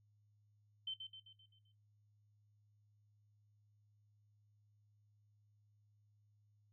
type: tone with echo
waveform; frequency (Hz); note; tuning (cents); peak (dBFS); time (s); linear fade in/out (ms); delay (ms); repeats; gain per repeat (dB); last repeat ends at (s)
sine; 3089; G7; -26; -39; 0.87-0.94; 5; 130; 6; -6; 1.72
effects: noise-tail reverb RT60 0.3 s tail -19 dB re dry + added 104 Hz sine -70 dBFS peak until 6.72 s